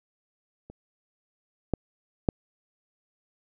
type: clicks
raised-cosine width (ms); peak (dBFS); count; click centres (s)
2; -30 / -11 / -8; 3; 0.7 / 1.737 / 2.288
effects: none